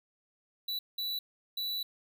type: tone bursts at uneven times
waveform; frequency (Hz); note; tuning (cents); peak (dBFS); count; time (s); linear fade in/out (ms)
square; 3951; B7; 0; -33; 3; 0.68-0.79 / 0.98-1.19 / 1.57-1.83; 5
effects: none